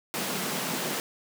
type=high-pass noise; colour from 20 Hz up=pink; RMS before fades=-31 dBFS; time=0.14-1 s; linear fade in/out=0 ms; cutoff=150 Hz; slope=48 dB/octave; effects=none